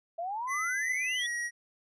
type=exponential sweep; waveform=sine; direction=up; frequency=654 to 3520 Hz; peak=-32 dBFS; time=0.18-1.27 s; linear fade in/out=10 ms
type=tone with pitch glide; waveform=square; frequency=2016 to 1902.9 Hz; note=B6 to A#6; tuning=+35 to +35 cents; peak=-32 dBFS; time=0.47-1.51 s; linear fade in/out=50 ms; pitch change=-100 cents; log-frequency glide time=1.17-1.26 s
effects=resampled to 22050 Hz